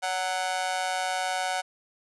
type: tone with amplitude modulation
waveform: sawtooth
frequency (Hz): 742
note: F#5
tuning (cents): +5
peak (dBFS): -19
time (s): 0.02-1.62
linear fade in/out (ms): 20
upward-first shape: sine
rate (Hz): 179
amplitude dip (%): 85
effects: resampled to 24000 Hz